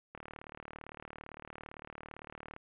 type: click train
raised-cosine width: 0.5 ms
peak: -30 dBFS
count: 92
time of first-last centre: 0.15-2.564 s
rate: 37.7 Hz
effects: resampled to 8000 Hz + 11-bit